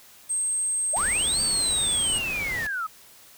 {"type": "tone", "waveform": "sine", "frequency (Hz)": 8372, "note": "C9", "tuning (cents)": 0, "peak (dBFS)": -23, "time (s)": [0.29, 2.19], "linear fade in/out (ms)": 20}
{"type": "linear two-way sweep", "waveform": "sine", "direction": "up then down", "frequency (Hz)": [523.3, 4636, 1240], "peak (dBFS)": -26, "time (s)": [0.93, 2.87], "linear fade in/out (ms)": 10, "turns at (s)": 1.41}
{"type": "noise", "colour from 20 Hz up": "pink", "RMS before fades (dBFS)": -36, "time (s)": [0.96, 2.67], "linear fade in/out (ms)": 5}
{"effects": ["white hiss -51 dBFS RMS until 3.37 s"]}